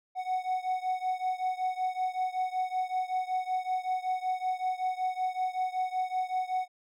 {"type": "beating tone pair", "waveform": "triangle", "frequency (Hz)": [740, 745.3], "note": ["F#5", "F#5"], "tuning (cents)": [0, 12], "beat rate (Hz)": 5.3, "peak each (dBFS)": [-29, -31], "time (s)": [0.15, 6.68], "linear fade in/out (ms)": 50, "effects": []}